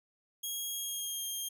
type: tone with pitch glide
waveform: 10% pulse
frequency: 3282 to 3213 Hz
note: G#7 to G7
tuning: -21 to +42 cents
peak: -28 dBFS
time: 0.43-1.49 s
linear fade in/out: 10 ms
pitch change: -37 cents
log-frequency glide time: 0.71-1.25 s
effects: none